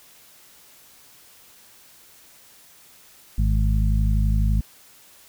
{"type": "harmonic tone with a mistuned harmonic", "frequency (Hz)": 51.9, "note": "G#1", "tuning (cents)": 0, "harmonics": [1, 2, 3, 4], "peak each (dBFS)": [-18, -24, -28, -30], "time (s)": [3.38, 4.61], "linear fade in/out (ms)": 5, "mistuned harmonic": 4, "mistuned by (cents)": 43, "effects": ["white hiss -51 dBFS RMS until 5.28 s"]}